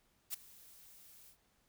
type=noise with ADSR envelope; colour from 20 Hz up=blue; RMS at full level=-37 dBFS; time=0.3-1.37 s; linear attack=39 ms; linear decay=8 ms; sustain=-22 dB; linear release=87 ms; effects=pink hiss -74 dBFS RMS until 1.68 s